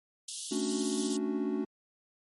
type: high-pass noise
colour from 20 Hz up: white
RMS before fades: -37 dBFS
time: 0.28-1.17 s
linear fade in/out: 5 ms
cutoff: 2900 Hz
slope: 96 dB/octave
type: chord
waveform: triangle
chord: D major seventh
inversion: second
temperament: equal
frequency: 220 / 277.2 / 293.7 / 370 Hz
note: A3 / C#4 / D4 / F#4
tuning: 0 / 0 / 0 / 0 cents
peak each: -33 dBFS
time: 0.51-1.65 s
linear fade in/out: 10 ms
effects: MP3 48 kbps